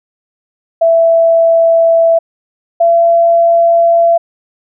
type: tone pair in turn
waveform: sine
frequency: 663 / 676.1 Hz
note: E5 / E5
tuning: +10 / +44 cents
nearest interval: unison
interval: 34 cents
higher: second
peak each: -5 dBFS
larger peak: neither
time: 0.81-2.19 / 2.8-4.18 s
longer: neither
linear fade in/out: 10 ms
effects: none